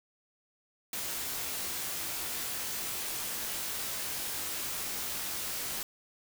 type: noise with comb filter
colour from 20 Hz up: white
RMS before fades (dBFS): -36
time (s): 0.93-5.83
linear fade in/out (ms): 2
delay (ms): 20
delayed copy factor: -0.6
effects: none